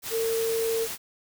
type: tone in noise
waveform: sine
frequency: 453.2 Hz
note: A#4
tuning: 49 cents flat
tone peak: -24 dBFS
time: 0.1-0.88 s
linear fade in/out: 50 ms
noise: white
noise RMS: -34 dBFS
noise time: 0.02-0.98 s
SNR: +7 dB
effects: none